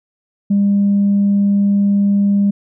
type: tone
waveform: sine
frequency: 201 Hz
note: G3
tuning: 44 cents sharp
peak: -9 dBFS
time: 0.5-2.51 s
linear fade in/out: 10 ms
effects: tanh soft clip ceiling -7 dBFS